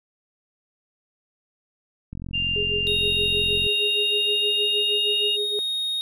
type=click train; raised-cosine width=5 ms; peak=-22 dBFS; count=69; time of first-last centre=2.13-3.665 s; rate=44.3 Hz
type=tone with pitch glide; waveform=sine; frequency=2794 to 2830 Hz; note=F7 to F7; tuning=0 to +22 cents; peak=-22 dBFS; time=2.33-5.37 s; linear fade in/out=20 ms; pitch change=+22 cents; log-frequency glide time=3.81-5.2 s
type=tone with tremolo; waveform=sine; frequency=415.3 Hz; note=G#4; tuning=in tune; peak=-25 dBFS; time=2.56-5.59 s; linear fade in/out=0 ms; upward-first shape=sine; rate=6.4 Hz; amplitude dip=85%
type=tone; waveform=triangle; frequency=3729 Hz; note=A#7; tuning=in tune; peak=-22 dBFS; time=2.87-6.01 s; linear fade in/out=0 ms
effects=none